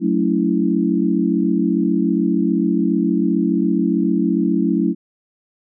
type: chord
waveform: sine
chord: F# minor seventh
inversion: none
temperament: equal with one note detuned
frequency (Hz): 185 / 220 / 282.7 / 329.6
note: F#3 / A3 / C#4 / E4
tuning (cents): 0 / 0 / +34 / 0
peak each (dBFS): -20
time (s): 0-4.95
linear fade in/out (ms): 50
effects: none